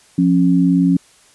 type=tone pair together; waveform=sine; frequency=175.63 / 274 Hz; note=F3 / C#4; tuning=+10 / -20 cents; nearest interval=minor sixth; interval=770 cents; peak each=-13 dBFS; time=0.18-0.97 s; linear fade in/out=5 ms; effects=white hiss -50 dBFS RMS until 1.34 s + resampled to 24000 Hz